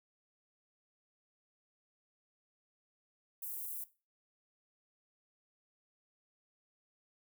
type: high-pass noise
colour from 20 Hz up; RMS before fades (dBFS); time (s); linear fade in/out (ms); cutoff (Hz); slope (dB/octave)
pink; -42; 3.42-3.84; 5; 12000; 24
effects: noise-tail reverb RT60 0.3 s tail -17 dB re dry